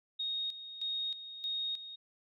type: tone with tremolo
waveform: sine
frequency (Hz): 3729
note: A#7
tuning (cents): 0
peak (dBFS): -33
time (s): 0.19-1.96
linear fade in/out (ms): 10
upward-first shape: square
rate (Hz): 1.6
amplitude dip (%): 70
effects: none